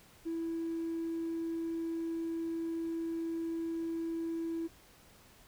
sine tone with hard clipping, 330 Hz, E4, 2 cents sharp, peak -34 dBFS, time 0.25-4.68 s, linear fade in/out 20 ms, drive 1 dB, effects pink hiss -60 dBFS RMS until 5.47 s

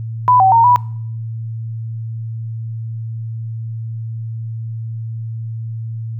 sine tone with pitch steps, 995 / 764 / 920 / 981 Hz, B5 / G5 / A#5 / B5, +13 / -45 / -23 / -12 cents, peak -7 dBFS, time 0.28-0.76 s, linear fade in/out 0 ms, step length 120 ms, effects noise-tail reverb RT60 0.7 s tail -24 dB re dry + added 113 Hz sine -22 dBFS peak until 6.19 s

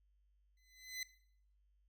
20% pulse tone with exponential growth, 2026 Hz, B6, 44 cents sharp, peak -33 dBFS, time 0.57-1.03 s, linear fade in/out 2 ms, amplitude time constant 98 ms, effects noise-tail reverb RT60 0.6 s tail -17 dB re dry + added 50 Hz sine -70 dBFS peak until 1.88 s

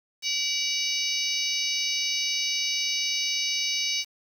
harmonic tone with a mistuned harmonic, 764 Hz, G5, 45 cents flat, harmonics 3 / 4 / 5 / 6 / 7 / 8, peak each -32 / -32 / -32 / -32 / -32 / -32 dBFS, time 0.22-4.05 s, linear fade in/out 50 ms, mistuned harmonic 4, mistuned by -93 cents, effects 8-bit

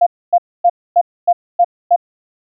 sine tone bursts, 698.5 Hz, F5, in tune, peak -6 dBFS, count 7, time 0.01-1.962 s, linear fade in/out 10 ms, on 56 ms, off 260 ms, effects none

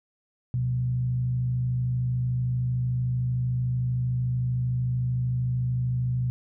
sine tone with frequency modulation, 124.8 Hz, B2, 19 cents sharp, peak -23 dBFS, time 0.54-6.3 s, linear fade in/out 0 ms, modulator 53.3 Hz, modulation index 0.34, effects none

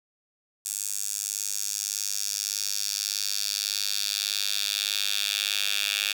10% pulse tone with high-pass filter sweep, 101.7 Hz, G#2, 36 cents flat, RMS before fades -29 dBFS, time 0.65-6.13 s, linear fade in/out 10 ms, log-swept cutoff 7600 to 3000 Hz, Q 2.3, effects 8-bit

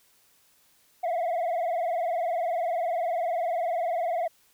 sine tone with vibrato, 688 Hz, F5, 26 cents flat, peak -22 dBFS, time 1.03-4.28 s, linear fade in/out 10 ms, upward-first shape sine, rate 20 Hz, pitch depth 110 cents each way, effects tanh soft clip ceiling -24 dBFS + white hiss -63 dBFS RMS until 4.53 s

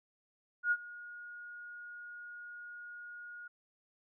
sine tone with ADSR envelope, 1438 Hz, F#6, 50 cents flat, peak -25 dBFS, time 0.63-3.48 s, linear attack 83 ms, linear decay 52 ms, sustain -20 dB, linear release 8 ms, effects none

